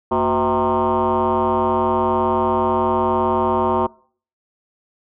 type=tone with frequency modulation; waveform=sine; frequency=646 Hz; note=E5; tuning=35 cents flat; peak=-14 dBFS; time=0.11-3.87 s; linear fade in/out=10 ms; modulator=139 Hz; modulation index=3.2; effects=noise-tail reverb RT60 0.5 s tail -25 dB re dry + tanh soft clip ceiling -10 dBFS